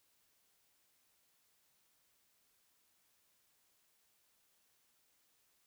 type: silence
effects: white hiss -75 dBFS RMS until 5.66 s